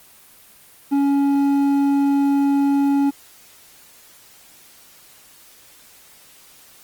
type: tone with hard clipping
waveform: sine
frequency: 280 Hz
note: C#4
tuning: 18 cents sharp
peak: -16 dBFS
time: 0.91-3.11 s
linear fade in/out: 20 ms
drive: 6 dB
effects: white hiss -48 dBFS RMS until 6.83 s + Opus 24 kbps